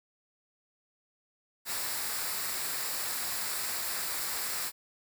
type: noise with comb filter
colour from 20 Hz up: white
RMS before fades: -34 dBFS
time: 1.65-4.72 s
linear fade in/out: 50 ms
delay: 0.32 ms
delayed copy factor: -0.5
effects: none